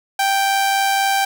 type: tone with amplitude modulation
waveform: sawtooth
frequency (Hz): 784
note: G5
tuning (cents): 0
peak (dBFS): -10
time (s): 0.19-1.25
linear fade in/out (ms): 5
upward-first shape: sine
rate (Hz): 104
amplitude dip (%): 30
effects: none